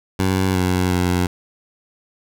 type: tone with pitch steps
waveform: 15% pulse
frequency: 94.4 / 91.5 / 89.6 Hz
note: F#2 / F#2 / F2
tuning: +35 / -19 / +45 cents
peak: -10 dBFS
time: 0.19-1.27 s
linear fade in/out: 5 ms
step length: 360 ms
effects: none